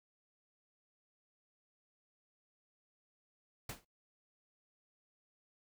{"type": "noise with exponential decay", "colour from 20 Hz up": "pink", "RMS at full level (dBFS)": -39, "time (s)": [3.69, 3.85], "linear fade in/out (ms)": 5, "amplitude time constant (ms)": 34, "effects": ["noise-tail reverb RT60 0.2 s tail -25 dB re dry"]}